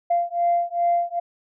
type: beating tone pair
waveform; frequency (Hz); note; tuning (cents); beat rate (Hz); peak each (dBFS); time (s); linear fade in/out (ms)
sine; 691 / 693.5; F5 / F5; -19 / -12; 2.5; -21; 0.1-1.2; 10
effects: tanh soft clip ceiling -12 dBFS